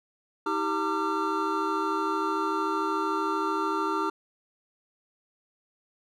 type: tone cluster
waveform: triangle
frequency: 319.1 / 392.4 / 910 / 1183 / 1368 Hz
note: D#4 / G4 / A#5 / D6 / F6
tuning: +44 / +2 / -42 / +12 / -36 cents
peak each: -30 dBFS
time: 0.46-4.1 s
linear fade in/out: 5 ms
effects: none